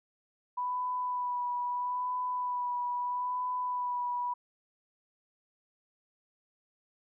sine tone with vibrato, 987.8 Hz, B5, in tune, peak -30 dBFS, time 0.57-4.34 s, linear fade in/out 10 ms, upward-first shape sine, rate 0.77 Hz, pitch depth 19 cents each way, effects none

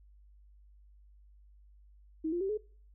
sine tone with pitch steps, 317.6 / 348.4 / 387.4 / 424.8 Hz, D#4 / F4 / G4 / G#4, +36 / -4 / -20 / +39 cents, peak -30 dBFS, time 2.24-2.576 s, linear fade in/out 10 ms, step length 84 ms, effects noise-tail reverb RT60 0.5 s tail -24 dB re dry + added 50 Hz sine -56 dBFS peak until 2.94 s

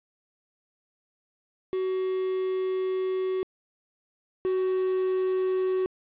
triangle tone pair in turn, 375 / 373.4 Hz, F#4 / F#4, +23 / +16 cents, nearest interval unison, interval 7 cents, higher first, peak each -23 / -21 dBFS, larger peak second, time 1.73-3.43 / 4.45-5.86 s, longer first, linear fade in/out 0 ms, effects resampled to 8000 Hz + 8-bit

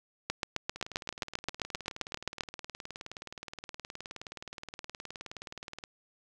two click trains, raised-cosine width 0.2 ms, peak -24 / -13 dBFS, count 98 / 17, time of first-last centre 0.76-5.839 / 0.3-2.408 s, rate 19.1 / 7.59 Hz, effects none

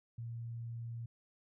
sine tone, 116.54 Hz, A#2, in tune, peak -40 dBFS, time 0.18-1.06 s, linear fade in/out 5 ms, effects none

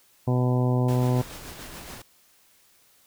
harmonic tone, 125.2 Hz, B2, 24 cents sharp, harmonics 1 / 2 / 3 / 4 / 5 / 6 / 7 / 8, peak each -21 / -27 / -31 / -33 / -35 / -37 / -38 / -39 dBFS, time 0.27-1.22 s, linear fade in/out 10 ms
pink noise with tremolo, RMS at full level -39 dBFS, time 0.88-2.02 s, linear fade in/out 5 ms, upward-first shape sine, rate 7 Hz, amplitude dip 35%
effects white hiss -60 dBFS RMS until 3.06 s

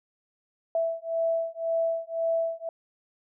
sine beating tone pair, 659.3 / 661.2 Hz, E5 / E5, 0 / +5 cents, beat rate 1.9 Hz, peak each -28 dBFS, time 0.75-2.69 s, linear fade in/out 2 ms, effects none

